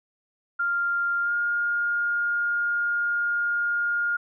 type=tone with pitch glide; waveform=sine; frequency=1396 to 1417.1 Hz; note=F6 to F6; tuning=-1 to +25 cents; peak=-22 dBFS; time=0.59-4.17 s; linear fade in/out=10 ms; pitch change=+26 cents; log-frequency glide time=1.22-1.33 s; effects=none